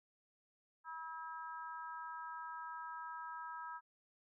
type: harmonic tone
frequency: 322.9 Hz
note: E4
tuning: 36 cents flat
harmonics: 3 / 4 / 5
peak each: -47 / -48 / -52 dBFS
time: 0.84-3.81 s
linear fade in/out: 50 ms
effects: none